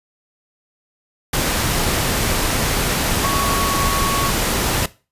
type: tone in noise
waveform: sine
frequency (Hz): 1114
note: C#6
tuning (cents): +8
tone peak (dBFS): -20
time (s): 3.24-4.3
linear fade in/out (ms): 5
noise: pink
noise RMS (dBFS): -19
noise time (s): 1.33-4.86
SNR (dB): -4
effects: noise-tail reverb RT60 0.3 s tail -18 dB re dry + resampled to 32000 Hz